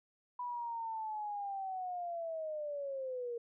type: linear sweep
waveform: sine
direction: down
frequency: 987.8 to 466.2 Hz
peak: -37 dBFS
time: 0.39-3.38 s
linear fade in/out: 5 ms
effects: none